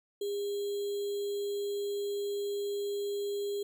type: tone with sample-and-hold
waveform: sine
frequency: 405.2 Hz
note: G#4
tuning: 43 cents flat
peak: -31 dBFS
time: 0.21-3.63 s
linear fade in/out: 5 ms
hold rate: 3675 Hz
effects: none